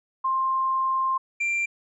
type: tone pair in turn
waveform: sine / triangle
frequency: 1055 / 2368 Hz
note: C6 / D7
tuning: +14 / +14 cents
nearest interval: octave + major second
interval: 1400 cents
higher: second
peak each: -21 dBFS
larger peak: neither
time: 0.24-1.18 / 1.4-1.66 s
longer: first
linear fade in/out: 10 ms
effects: resampled to 22050 Hz